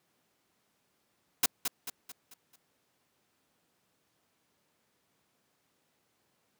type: noise with echo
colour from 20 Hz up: white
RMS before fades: -24 dBFS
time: 1.43-1.46 s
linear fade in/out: 5 ms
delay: 220 ms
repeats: 5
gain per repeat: -7 dB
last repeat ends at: 2.56 s
effects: pink hiss -74 dBFS RMS until 6.59 s + high-pass 150 Hz 12 dB/octave